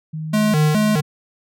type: tone with pitch glide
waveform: sine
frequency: 156.8 to 155.81 Hz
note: D#3 to D#3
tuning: +14 to +3 cents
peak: -24 dBFS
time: 0.13-1.02 s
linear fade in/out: 10 ms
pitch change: -11 cents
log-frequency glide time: 0.28-0.78 s
type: tone with vibrato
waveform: square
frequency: 180 Hz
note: F#3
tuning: 47 cents flat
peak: -15 dBFS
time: 0.33-1.01 s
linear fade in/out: 10 ms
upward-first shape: square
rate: 2.4 Hz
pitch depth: 290 cents each way
effects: none